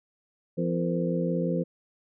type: harmonic tone with a mistuned harmonic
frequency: 85.7 Hz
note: F2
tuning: 32 cents flat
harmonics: 2 / 3 / 4 / 5 / 6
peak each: -27 / -33 / -34 / -34 / -31 dBFS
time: 0.57-1.64 s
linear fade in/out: 20 ms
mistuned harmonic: 5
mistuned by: +110 cents
effects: none